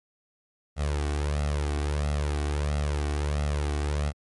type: tone with flanger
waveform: sawtooth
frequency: 73.42 Hz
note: D2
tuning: in tune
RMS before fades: -27 dBFS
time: 0.76-4.13 s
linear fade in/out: 50 ms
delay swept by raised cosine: 1.5 to 2.7 ms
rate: 1.5 Hz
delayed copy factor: +0.65
effects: MP3 48 kbps